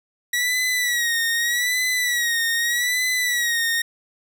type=tone with vibrato; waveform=sawtooth; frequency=1926 Hz; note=B6; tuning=44 cents flat; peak=-16 dBFS; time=0.33-3.82 s; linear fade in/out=5 ms; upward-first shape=sine; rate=0.82 Hz; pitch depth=76 cents each way; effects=none